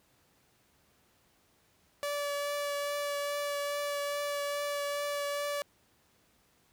sawtooth tone with vibrato, 576 Hz, D5, 34 cents flat, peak -28 dBFS, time 2.03-5.62 s, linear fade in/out 0 ms, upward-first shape triangle, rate 2.4 Hz, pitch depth 13 cents each way, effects pink hiss -68 dBFS RMS until 6.72 s + high-pass 60 Hz 12 dB/octave

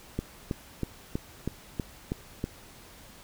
click train, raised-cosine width 3 ms, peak -16 dBFS, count 8, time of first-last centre 0.19-2.441 s, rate 3.11 Hz, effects pink hiss -51 dBFS RMS until 3.23 s

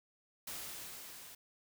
white noise with level ramp, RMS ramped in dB -43 to -53 dBFS, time 0.47-1.35 s, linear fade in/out 5 ms, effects none

